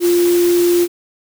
sine tone in noise, 349.2 Hz, F4, in tune, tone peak -10 dBFS, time 0-0.88 s, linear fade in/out 50 ms, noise white, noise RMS -25 dBFS, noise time 0-0.88 s, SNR +12 dB, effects none

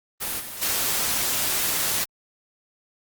white noise with level steps, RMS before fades -28 / -35 / -24 dBFS, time 0.2-2.05 s, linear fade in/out 20 ms, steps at 0.39 / 0.61 s, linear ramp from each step 20 ms, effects Opus 32 kbps

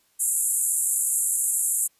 pink band-pass noise, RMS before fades -24 dBFS, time 0.19-1.88 s, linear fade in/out 20 ms, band 7300 to 12000 Hz, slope 96 dB/octave, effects white hiss -65 dBFS RMS until 1.99 s + resampled to 32000 Hz

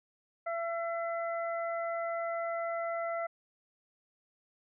harmonic tone, 673 Hz, E5, 36 cents sharp, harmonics 1 / 2 / 3, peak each -33 / -39 / -43 dBFS, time 0.46-3.27 s, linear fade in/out 10 ms, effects none

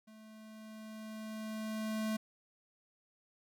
square tone with level ramp, 217.7 Hz, A3, 18 cents flat, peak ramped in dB -55 to -33 dBFS, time 0.07-2.17 s, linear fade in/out 10 ms, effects none

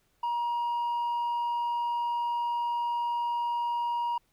triangle tone with hard clipping, 950 Hz, A#5, 33 cents sharp, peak -26 dBFS, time 0.23-4.18 s, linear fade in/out 5 ms, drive 1 dB, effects pink hiss -71 dBFS RMS until 4.32 s

